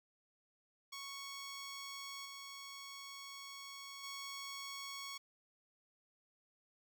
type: tone with level steps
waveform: 10% pulse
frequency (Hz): 1108.7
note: C#6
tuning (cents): 0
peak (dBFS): -37 / -40 / -36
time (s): 0.92-5.18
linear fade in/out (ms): 10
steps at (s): 2.25 / 4.03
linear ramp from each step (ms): 10
effects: none